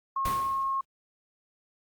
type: tone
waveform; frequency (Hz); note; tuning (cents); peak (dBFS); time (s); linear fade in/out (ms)
sine; 1081; C#6; -44; -26; 0.16-0.81; 5
type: noise with exponential decay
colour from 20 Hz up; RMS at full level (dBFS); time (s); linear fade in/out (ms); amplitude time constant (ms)
pink; -32; 0.25-0.85; 5; 130
effects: Opus 32 kbps